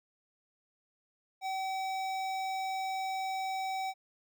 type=tone with notch filter; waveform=square; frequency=764 Hz; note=G5; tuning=45 cents flat; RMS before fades=-35 dBFS; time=1.41-3.94 s; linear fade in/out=50 ms; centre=11000 Hz; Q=0.82; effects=none